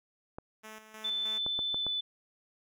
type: clicks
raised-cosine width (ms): 1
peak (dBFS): -26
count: 5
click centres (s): 0.385 / 1.464 / 1.591 / 1.744 / 1.866
type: tone with tremolo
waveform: 5% pulse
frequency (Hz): 217.4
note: A3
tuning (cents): -21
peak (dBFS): -34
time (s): 0.63-1.39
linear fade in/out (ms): 20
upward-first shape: square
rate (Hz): 3.2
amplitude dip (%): 60
type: tone with pitch glide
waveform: sine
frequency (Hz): 3520 to 3494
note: A7 to A7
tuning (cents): 0 to -13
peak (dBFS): -30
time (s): 1.04-2.01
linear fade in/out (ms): 10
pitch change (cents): -13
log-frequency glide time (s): 1.8-1.87
effects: none